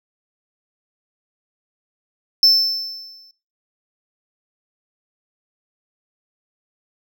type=tone with exponential decay; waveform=triangle; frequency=5300 Hz; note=E8; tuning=9 cents sharp; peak=-6 dBFS; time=2.43-3.31 s; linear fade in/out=1 ms; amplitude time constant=190 ms; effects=noise-tail reverb RT60 0.4 s tail -24 dB re dry